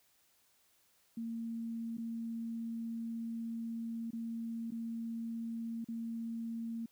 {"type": "tone with dropouts", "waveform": "sine", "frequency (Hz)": 229.1, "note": "A#3", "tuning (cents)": -30, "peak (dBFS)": -37, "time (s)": [1.17, 6.86], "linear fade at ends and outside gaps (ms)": 5, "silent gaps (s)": [[1.971, 1.981], [4.107, 4.131], [4.707, 4.719], [5.845, 5.885]], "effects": ["white hiss -71 dBFS RMS until 6.91 s"]}